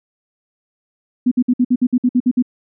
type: tone bursts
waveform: sine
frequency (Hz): 248.4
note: B3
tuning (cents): +10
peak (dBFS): -10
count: 11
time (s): 1.26-2.425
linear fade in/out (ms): 10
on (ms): 55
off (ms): 56
effects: none